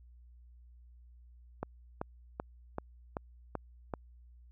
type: click train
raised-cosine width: 1 ms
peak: -21 dBFS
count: 7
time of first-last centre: 1.63-3.938 s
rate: 2.6 Hz
effects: added 60 Hz sine -54 dBFS peak until 4.51 s